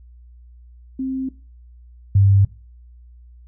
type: tone pair in turn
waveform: sine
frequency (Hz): 263.4 / 98.66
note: C4 / G2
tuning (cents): +12 / +12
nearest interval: octave + perfect fourth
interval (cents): 1700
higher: first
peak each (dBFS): -21 / -10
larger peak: second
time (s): 0.99-1.29 / 2.15-2.45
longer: neither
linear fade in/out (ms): 5
effects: noise-tail reverb RT60 0.3 s tail -18 dB re dry + added 60 Hz sine -42 dBFS peak until 3.47 s